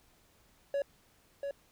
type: tone with echo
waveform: triangle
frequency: 561 Hz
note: C#5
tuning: 21 cents sharp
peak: -27 dBFS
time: 0.74-0.82 s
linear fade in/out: 2 ms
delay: 690 ms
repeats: 1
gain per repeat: -5 dB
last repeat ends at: 1.51 s
effects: pink hiss -66 dBFS RMS until 1.71 s